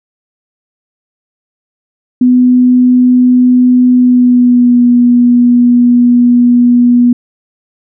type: tone with pitch glide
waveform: sine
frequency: 249.7 to 242.9 Hz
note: B3 to B3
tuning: +19 to -29 cents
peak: -3 dBFS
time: 2.21-7.13 s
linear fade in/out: 5 ms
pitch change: -48 cents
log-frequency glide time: 3.93-4.82 s
effects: none